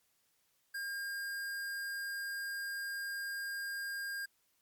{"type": "tone", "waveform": "square", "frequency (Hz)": 1611, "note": "G6", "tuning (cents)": 47, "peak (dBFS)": -38, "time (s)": [0.74, 4.26], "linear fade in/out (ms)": 10, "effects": ["white hiss -75 dBFS RMS until 4.61 s", "MP3 96 kbps"]}